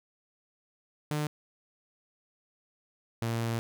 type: tone pair in turn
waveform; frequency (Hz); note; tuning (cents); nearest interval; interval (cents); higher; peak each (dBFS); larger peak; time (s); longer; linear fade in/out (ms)
sawtooth; 150 / 115.18; D3 / A#2; +37 / -20; perfect fourth; 457; first; -25; neither; 1.11-1.27 / 3.22-3.59; second; 0
effects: none